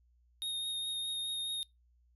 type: tone with vibrato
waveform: square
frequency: 3713 Hz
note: A#7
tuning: 8 cents flat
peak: -35 dBFS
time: 0.42-1.63 s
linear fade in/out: 0 ms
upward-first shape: triangle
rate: 4.8 Hz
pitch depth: 16 cents each way
effects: noise-tail reverb RT60 0.2 s tail -24 dB re dry + added 60 Hz sine -65 dBFS peak until 2.15 s